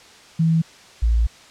sine tone pair in turn, 163 / 56.92 Hz, E3 / A#1, -19 / -41 cents, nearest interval octave + tritone, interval 1822 cents, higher first, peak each -14 dBFS, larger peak neither, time 0.39-0.62 / 1.02-1.27 s, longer second, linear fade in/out 10 ms, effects white hiss -46 dBFS RMS until 1.5 s + low-pass 6000 Hz 12 dB/octave

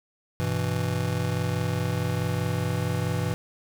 square chord, E minor, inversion first, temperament just, 98.89 / 123.61 / 164.81 Hz, G2 / B2 / E3, +16 / +2 / 0 cents, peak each -30 dBFS, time 0.4-3.34 s, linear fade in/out 0 ms, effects none

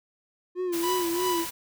triangle tone with vibrato, 351.5 Hz, F4, 11 cents sharp, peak -24 dBFS, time 0.55-1.46 s, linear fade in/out 50 ms, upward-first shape sine, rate 3.2 Hz, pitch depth 81 cents each way
white noise, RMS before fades -35 dBFS, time 0.72-1.51 s, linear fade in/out 20 ms
45% pulse tone with tremolo, 987.8 Hz, B5, in tune, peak -25 dBFS, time 0.82-1.51 s, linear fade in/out 20 ms, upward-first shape triangle, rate 2.6 Hz, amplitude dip 95%
effects none

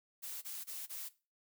blue noise bursts, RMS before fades -44 dBFS, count 4, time 0.22-1.092 s, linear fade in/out 20 ms, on 200 ms, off 24 ms, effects noise-tail reverb RT60 0.3 s tail -17 dB re dry

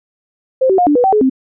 sine tone with pitch steps, 522 / 381.3 / 714 / 293.3 / 490.7 / 768 / 424.4 / 262.5 Hz, C5 / G4 / F5 / D4 / B4 / G5 / G#4 / C4, -4 / -48 / +38 / -2 / -11 / -36 / +38 / +6 cents, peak -8 dBFS, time 0.61-1.298 s, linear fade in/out 10 ms, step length 86 ms, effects none

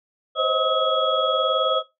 sine tone cluster, 515 / 534 / 633 / 1279 / 3324 Hz, C5 / C5 / D#5 / D#6 / G#7, -28 / +35 / +30 / +47 / +1 cents, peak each -28 / -25 / -25 / -23 / -25 dBFS, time 0.35-1.83 s, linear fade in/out 50 ms, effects noise-tail reverb RT60 0.2 s tail -17 dB re dry

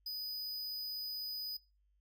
square tone, 4978 Hz, D#8, in tune, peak -39 dBFS, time 0.06-1.57 s, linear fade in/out 5 ms, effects noise-tail reverb RT60 0.3 s tail -22 dB re dry + added 50 Hz sine -70 dBFS peak until 2 s

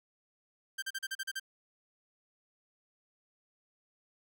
sawtooth tone bursts, 1571 Hz, G6, 3 cents sharp, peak -31 dBFS, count 8, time 0.78-1.398 s, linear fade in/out 10 ms, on 44 ms, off 38 ms, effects none

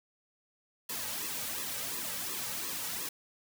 white noise with flanger, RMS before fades -37 dBFS, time 0.89-3.09 s, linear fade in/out 5 ms, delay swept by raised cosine 1.3 to 2.9 ms, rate 2.8 Hz, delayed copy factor -0.85, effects none

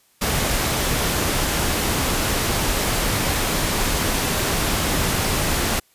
pink noise, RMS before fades -21 dBFS, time 0.21-5.8 s, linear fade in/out 10 ms, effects white hiss -59 dBFS RMS until 5.94 s + resampled to 32000 Hz

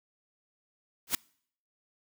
white noise with exponential growth, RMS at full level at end -22 dBFS, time 1.07-1.15 s, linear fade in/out 2 ms, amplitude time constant 17 ms, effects noise-tail reverb RT60 0.6 s tail -26 dB re dry

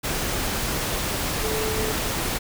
sine tone in noise, 435.2 Hz, A4, 19 cents flat, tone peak -27 dBFS, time 1.42-1.93 s, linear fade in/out 20 ms, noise pink, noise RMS -26 dBFS, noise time 0.03-2.39 s, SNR -4 dB, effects none

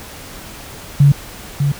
sine tone with echo, 142.1 Hz, C#3, 43 cents sharp, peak -5 dBFS, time 1-1.12 s, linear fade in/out 5 ms, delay 600 ms, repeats 1, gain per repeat -7 dB, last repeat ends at 1.72 s, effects pink hiss -34 dBFS RMS until 1.79 s

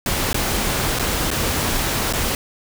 pink noise with dropouts, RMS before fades -21 dBFS, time 0.06-2.35 s, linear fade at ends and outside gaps 1 ms, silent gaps 0.33-0.344 / 0.988-0.995 / 1.304-1.313 / 2.126-2.135 s, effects none

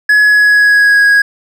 triangle tone with pitch glide, 1691 to 1652.4 Hz, G#6 to G#6, +31 to -9 cents, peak -3 dBFS, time 0.09-1.22 s, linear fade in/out 5 ms, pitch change -40 cents, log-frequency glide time 0.22-1.02 s, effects none

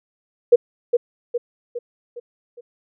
sine tone with echo, 480 Hz, B4, 49 cents flat, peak -6 dBFS, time 0.52-0.56 s, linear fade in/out 10 ms, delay 410 ms, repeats 5, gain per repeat -6 dB, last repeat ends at 2.61 s, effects none

